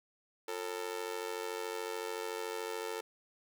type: tone with amplitude modulation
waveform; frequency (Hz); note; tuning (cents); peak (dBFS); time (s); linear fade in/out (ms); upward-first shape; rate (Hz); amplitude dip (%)
sawtooth; 445.3; A4; +21; -29; 0.48-3.01; 5; sine; 93.7; 95
effects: none